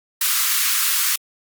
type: high-pass noise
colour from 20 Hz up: white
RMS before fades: -19 dBFS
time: 0.21-1.16 s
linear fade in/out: 5 ms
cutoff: 1100 Hz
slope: 48 dB/octave
effects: Opus 48 kbps